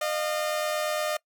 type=tone pair together; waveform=sawtooth; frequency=610 / 698.5 Hz; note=D#5 / F5; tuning=-34 / 0 cents; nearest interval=major second; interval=234 cents; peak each=-23 / -30 dBFS; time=0.01-1.17 s; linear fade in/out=5 ms; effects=noise-tail reverb RT60 0.1 s tail -23 dB re dry